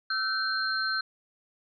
sine tone cluster, 1322 / 1535 / 4183 Hz, E6 / G6 / C8, +5 / -37 / -1 cents, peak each -33 / -29 / -31 dBFS, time 0.1-1.01 s, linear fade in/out 5 ms, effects none

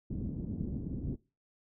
white low-pass noise, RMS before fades -37 dBFS, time 0.1-1.16 s, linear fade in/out 10 ms, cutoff 260 Hz, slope 24 dB/octave, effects noise-tail reverb RT60 0.3 s tail -21 dB re dry

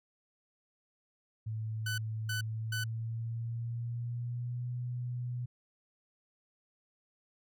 sine tone with pitch glide, 110 to 122.76 Hz, A2 to B2, 0 to -10 cents, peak -34 dBFS, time 1.46-5.46 s, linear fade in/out 10 ms, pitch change +190 cents, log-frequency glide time 2.41-4.67 s
sawtooth tone bursts, 1500 Hz, F#6, 23 cents sharp, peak -31 dBFS, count 3, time 1.86-2.84 s, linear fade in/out 5 ms, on 120 ms, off 310 ms
effects none

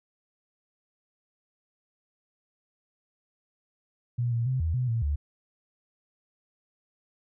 sine tone with pitch steps, 120.6 / 116.9 / 129.7 / 81.2 / 125.9 / 114.7 / 72.7 Hz, B2 / A#2 / C3 / E2 / B2 / A#2 / D2, -41 / +5 / -15 / -26 / +34 / -28 / -17 cents, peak -24 dBFS, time 4.18-5.16 s, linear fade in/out 10 ms, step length 140 ms, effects none

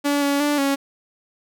sawtooth tone with pitch steps, 286.7 / 282.7 / 292.4 / 277 Hz, D4 / C#4 / D4 / C#4, -42 / +34 / -7 / -1 cents, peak -14 dBFS, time 0.04-0.76 s, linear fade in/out 20 ms, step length 180 ms, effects none

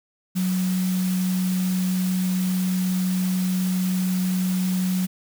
sine tone in noise, 184.4 Hz, F#3, 6 cents flat, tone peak -20 dBFS, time 0.35-5.07 s, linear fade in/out 20 ms, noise white, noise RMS -35 dBFS, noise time 0.35-5.07 s, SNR +12 dB, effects none

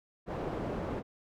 white low-pass noise, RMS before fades -36 dBFS, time 0.26-1.03 s, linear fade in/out 50 ms, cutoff 550 Hz, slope 12 dB/octave, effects none

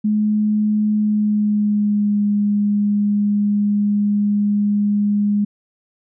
sine tone with pitch glide, 211.7 to 205.7 Hz, G#3 to G#3, +33 to -16 cents, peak -14 dBFS, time 0.04-5.45 s, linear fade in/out 10 ms, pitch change -49 cents, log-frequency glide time 0.95-2.24 s, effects none

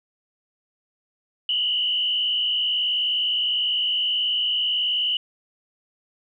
sine tone with frequency modulation, 2960 Hz, F#7, in tune, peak -20 dBFS, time 1.49-5.17 s, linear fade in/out 2 ms, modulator 59.5 Hz, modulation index 1.8, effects none

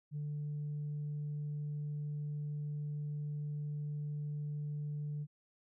sine tone, 147.8 Hz, D3, 11 cents sharp, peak -35 dBFS, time 0.11-5.27 s, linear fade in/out 50 ms, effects tanh soft clip ceiling -34 dBFS

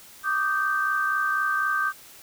sine tone cluster, 1164 / 1228 / 1560 Hz, D6 / D#6 / G6, -16 / -23 / -9 cents, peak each -29 / -27 / -24 dBFS, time 0.23-1.93 s, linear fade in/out 50 ms, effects white hiss -48 dBFS RMS until 2.22 s

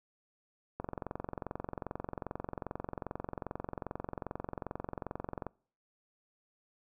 click train, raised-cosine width 1 ms, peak -23 dBFS, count 106, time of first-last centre 0.8-5.467 s, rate 22.5 Hz, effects noise-tail reverb RT60 0.5 s tail -26 dB re dry

